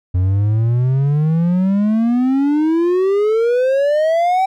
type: exponential sweep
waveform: triangle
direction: up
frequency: 89 to 774 Hz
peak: -10 dBFS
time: 0.14-4.46 s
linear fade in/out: 10 ms
effects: none